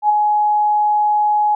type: tone with ADSR envelope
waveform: sine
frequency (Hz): 840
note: G#5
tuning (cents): +19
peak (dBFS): -8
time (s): 0.02-1.55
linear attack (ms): 74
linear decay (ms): 12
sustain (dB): -4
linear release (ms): 3
effects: none